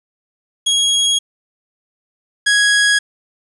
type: tone pair in turn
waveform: sawtooth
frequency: 3303 / 1660.1 Hz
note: G#7 / G#6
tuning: -10 / -1 cents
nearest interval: octave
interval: 1191 cents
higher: first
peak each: -9 / -7 dBFS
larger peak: second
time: 0.66-1.19 / 2.46-2.99 s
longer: neither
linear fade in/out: 10 ms
effects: resampled to 24000 Hz + 7-bit